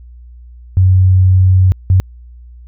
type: tone bursts at uneven times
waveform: sine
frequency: 93.1 Hz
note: F#2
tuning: 11 cents sharp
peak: -5 dBFS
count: 2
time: 0.77-1.72 / 1.9-2 s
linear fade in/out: 0 ms
effects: added 60 Hz sine -33 dBFS peak until 2.67 s